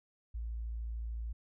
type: tone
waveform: sine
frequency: 56.7 Hz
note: A#1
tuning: 47 cents flat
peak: -36 dBFS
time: 0.34-1.33 s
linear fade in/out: 10 ms
effects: none